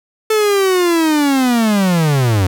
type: linear sweep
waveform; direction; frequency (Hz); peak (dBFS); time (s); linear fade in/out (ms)
45% pulse; down; 440 to 88; -11; 0.3-2.47; 5
effects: none